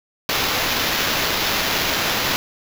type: noise with sample-and-hold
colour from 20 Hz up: violet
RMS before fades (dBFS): -21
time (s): 0.29-2.36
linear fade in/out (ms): 0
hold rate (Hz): 8820
effects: none